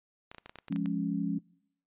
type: clicks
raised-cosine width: 0.3 ms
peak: -29 dBFS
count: 11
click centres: 0.315 / 0.347 / 0.383 / 0.46 / 0.495 / 0.557 / 0.587 / 0.683 / 0.725 / 0.761 / 0.859 s
type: chord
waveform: sine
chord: Db major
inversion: first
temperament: equal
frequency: 174.61 / 207.7 / 277.2 Hz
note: F3 / Ab3 / Db4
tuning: 0 / 0 / 0 cents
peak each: -33 dBFS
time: 0.7-1.39 s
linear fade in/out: 10 ms
effects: noise-tail reverb RT60 0.7 s tail -24 dB re dry + resampled to 8000 Hz